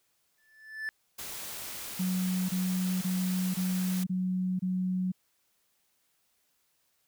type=tone with exponential growth; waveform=triangle; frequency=1751 Hz; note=A6; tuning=9 cents flat; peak=-28 dBFS; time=0.38-0.89 s; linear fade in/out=0 ms; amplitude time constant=110 ms
type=noise; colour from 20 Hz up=white; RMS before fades=-40 dBFS; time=1.18-4.04 s; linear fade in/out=10 ms
type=tone bursts; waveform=sine; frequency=184.3 Hz; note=F#3; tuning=7 cents flat; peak=-27 dBFS; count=6; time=1.99-5.12 s; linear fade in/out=10 ms; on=500 ms; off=26 ms
effects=white hiss -73 dBFS RMS until 7.07 s